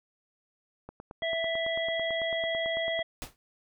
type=click train; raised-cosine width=1 ms; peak=-28 dBFS; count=20; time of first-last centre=0.89-2.992 s; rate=9.04 Hz
type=harmonic tone; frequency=659.3 Hz; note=E5; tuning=in tune; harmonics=1 / 3 / 5; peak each=-30 / -33 / -35 dBFS; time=1.22-3.03 s; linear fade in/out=10 ms
type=noise with exponential decay; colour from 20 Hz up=pink; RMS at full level=-34 dBFS; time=3.22-3.36 s; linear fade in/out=0 ms; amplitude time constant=29 ms
effects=none